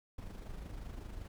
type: noise with amplitude modulation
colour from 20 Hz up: brown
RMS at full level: -43 dBFS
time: 0.18-1.28 s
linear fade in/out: 5 ms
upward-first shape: sine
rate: 25.3 Hz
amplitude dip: 50%
effects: none